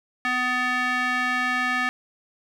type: tone with band-pass filter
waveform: square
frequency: 250.4 Hz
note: B3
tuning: 24 cents sharp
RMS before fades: -24 dBFS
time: 0.25-1.89 s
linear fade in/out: 0 ms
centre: 1800 Hz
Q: 2.4
effects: none